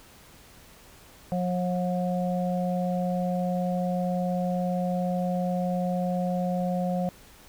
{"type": "harmonic tone", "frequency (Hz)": 180, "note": "F#3", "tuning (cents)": -47, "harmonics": [1, 3, 4], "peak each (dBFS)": [-26, -31, -32], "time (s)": [1.32, 7.09], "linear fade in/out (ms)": 0, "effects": ["pink hiss -52 dBFS RMS until 7.48 s"]}